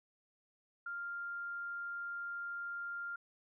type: tone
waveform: sine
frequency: 1396.9 Hz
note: F6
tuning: in tune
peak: -39 dBFS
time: 0.86-3.16 s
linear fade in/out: 5 ms
effects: none